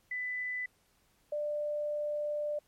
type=tone pair in turn; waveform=sine; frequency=1996 / 593.4 Hz; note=B6 / D5; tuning=+18 / +18 cents; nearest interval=octave + major sixth; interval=2100 cents; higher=first; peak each=-33 / -31 dBFS; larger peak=second; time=0.11-0.66 / 1.32-2.59 s; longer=second; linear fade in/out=5 ms; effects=pink hiss -70 dBFS RMS until 2.67 s + MP3 64 kbps